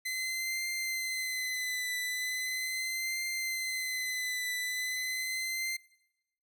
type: tone with vibrato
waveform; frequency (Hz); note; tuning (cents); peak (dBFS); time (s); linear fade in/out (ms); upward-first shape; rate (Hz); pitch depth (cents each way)
sawtooth; 2040; C7; -44; -29; 0.05-5.77; 10; triangle; 0.39; 45
effects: noise-tail reverb RT60 0.9 s tail -22 dB re dry